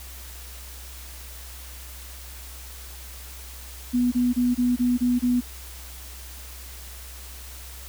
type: tone bursts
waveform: sine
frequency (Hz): 245.7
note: B3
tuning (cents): -9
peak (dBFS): -18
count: 7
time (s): 3.93-5.41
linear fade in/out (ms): 20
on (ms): 190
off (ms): 25
effects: added 63 Hz sine -40 dBFS peak until 7.88 s + white hiss -43 dBFS RMS until 7.88 s